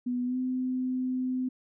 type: tone with pitch glide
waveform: sine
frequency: 246.9 to 255.5 Hz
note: B3 to C4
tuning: 0 to -41 cents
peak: -27 dBFS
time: 0.06-1.49 s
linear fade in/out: 10 ms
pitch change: +59 cents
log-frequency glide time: 0.25-0.37 s
effects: none